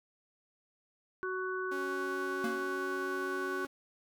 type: harmonic tone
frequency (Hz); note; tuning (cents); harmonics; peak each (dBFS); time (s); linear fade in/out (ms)
372.5; F#4; +12; 1 / 3 / 4; -36 / -40 / -38; 1.23-3.65; 0
type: tone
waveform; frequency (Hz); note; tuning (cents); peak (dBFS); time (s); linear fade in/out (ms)
sawtooth; 276.9; C#4; -2; -37; 1.71-3.67; 10
type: tone with exponential decay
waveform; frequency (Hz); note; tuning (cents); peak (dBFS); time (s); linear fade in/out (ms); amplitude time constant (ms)
square; 233.1; A#3; 0; -32; 2.44-2.77; 2; 70
effects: none